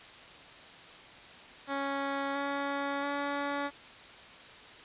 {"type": "tone with pitch steps", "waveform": "10% pulse", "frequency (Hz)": [277.2, 280.7, 284.3], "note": ["C#4", "C#4", "C#4"], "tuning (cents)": [0, 22, 44], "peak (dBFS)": -23, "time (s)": [1.67, 3.71], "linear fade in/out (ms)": 50, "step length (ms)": 680, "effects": ["white hiss -50 dBFS RMS until 4.84 s", "resampled to 8000 Hz"]}